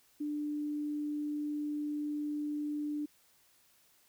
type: tone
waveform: sine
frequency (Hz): 296.4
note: D4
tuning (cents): +16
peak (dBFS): -33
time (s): 0.2-3.06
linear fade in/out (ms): 10
effects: white hiss -67 dBFS RMS until 4.08 s